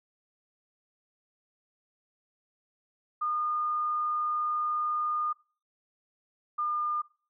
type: tone pair in turn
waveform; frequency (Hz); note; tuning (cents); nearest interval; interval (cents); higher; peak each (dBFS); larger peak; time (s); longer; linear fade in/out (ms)
sine; 1219 / 1207.8; D#6 / D6; -36 / +48; unison; 16; first; -27; neither; 3.21-5.33 / 6.58-7.02; first; 10
effects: noise-tail reverb RT60 0.4 s tail -22 dB re dry